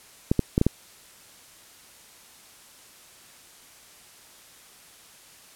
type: clicks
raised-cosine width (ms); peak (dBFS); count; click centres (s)
3; -6; 5; 0.315 / 0.393 / 0.579 / 0.614 / 0.666
effects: white hiss -51 dBFS RMS until 5.55 s + low-pass 12000 Hz 12 dB/octave